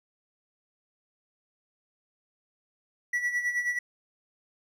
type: tone with tremolo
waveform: triangle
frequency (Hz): 1948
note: B6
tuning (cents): -24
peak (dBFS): -22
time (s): 3.13-3.79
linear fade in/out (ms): 5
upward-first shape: sine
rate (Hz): 9.4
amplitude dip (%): 65
effects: none

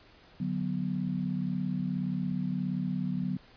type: chord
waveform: sine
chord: B minor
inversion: first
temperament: just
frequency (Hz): 148.16 / 185.21 / 246.9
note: D3 / F#3 / B3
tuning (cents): +16 / +2 / 0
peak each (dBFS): -35 / -31 / -35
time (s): 0.4-3.37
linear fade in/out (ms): 5
effects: pink hiss -57 dBFS RMS until 3.56 s + resampled to 11025 Hz

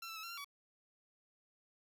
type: tone with pitch steps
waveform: 15% pulse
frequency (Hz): 1353 / 1326 / 1295 / 1365 / 1382 / 1136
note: E6 / E6 / E6 / F6 / F6 / C#6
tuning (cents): +45 / +10 / -31 / -40 / -19 / +42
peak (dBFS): -38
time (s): 0.02-0.446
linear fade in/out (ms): 5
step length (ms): 71
effects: 12-bit

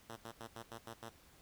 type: tone bursts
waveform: 5% pulse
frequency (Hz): 114.6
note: A#2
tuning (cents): -29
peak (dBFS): -35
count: 7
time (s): 0.09-1.092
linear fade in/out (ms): 5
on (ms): 72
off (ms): 83
effects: pink hiss -64 dBFS RMS until 1.41 s

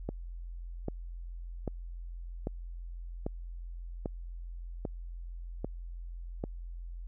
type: click train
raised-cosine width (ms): 2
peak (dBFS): -20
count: 9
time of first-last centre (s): 0.09-6.439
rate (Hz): 1.26
effects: added 43 Hz sine -39 dBFS peak until 7.07 s

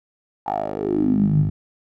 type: tone with band-pass filter sweep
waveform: 10% pulse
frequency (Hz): 51.5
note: G#1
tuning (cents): -14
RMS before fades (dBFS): -20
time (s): 0.46-1.5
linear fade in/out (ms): 10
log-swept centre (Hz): 860 to 120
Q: 7.4
effects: none

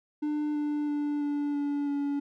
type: tone with pitch steps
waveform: triangle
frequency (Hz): 298.8 / 295.9 / 293 / 290.1 / 287.3 / 284.5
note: D4 / D4 / D4 / D4 / D4 / C#4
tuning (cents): +30 / +13 / -4 / -21 / -38 / +45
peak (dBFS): -25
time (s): 0.22-2.2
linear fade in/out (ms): 10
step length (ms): 330
effects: none

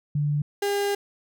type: tone pair in turn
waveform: sine / 35% pulse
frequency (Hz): 146.83 / 403.7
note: D3 / G#4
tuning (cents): 0 / -49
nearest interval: octave + tritone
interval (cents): 1751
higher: second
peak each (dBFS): -21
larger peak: neither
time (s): 0.15-0.42 / 0.62-0.95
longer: second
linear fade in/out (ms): 5
effects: none

